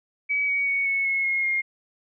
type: tone with pitch steps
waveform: sine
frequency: 2277 / 2252 / 2228 / 2203 / 2179 / 2155 / 2132 Hz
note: C#7 / C#7 / C#7 / C#7 / C#7 / C#7 / C7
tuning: +46 / +27 / +8 / -11 / -30 / -49 / +32 cents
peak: -21 dBFS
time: 0.29-1.62 s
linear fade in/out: 20 ms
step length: 190 ms
effects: none